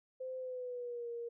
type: tone with pitch glide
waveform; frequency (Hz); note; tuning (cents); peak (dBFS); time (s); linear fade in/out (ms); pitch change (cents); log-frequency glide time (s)
sine; 516 to 470.4; C5 to A#4; -24 to +16; -39; 0.2-1.29; 10; -160; 0.38-1.09
effects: none